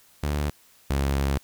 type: tone pair in turn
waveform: sawtooth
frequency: 73.42 / 69.04 Hz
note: D2 / C#2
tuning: 0 / -6 cents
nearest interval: minor second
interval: 106 cents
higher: first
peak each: -20 / -18 dBFS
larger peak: second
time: 0.23-0.5 / 0.9-1.38 s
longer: second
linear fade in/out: 5 ms
effects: white hiss -57 dBFS RMS until 1.43 s